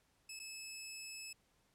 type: tone with dropouts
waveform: 15% pulse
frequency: 2600 Hz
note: E7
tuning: 24 cents flat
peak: -39 dBFS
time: 0.29-1.33 s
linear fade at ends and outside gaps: 5 ms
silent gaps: 0.393-0.398 s
effects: pink hiss -75 dBFS RMS until 1.74 s + low-pass 12000 Hz 12 dB/octave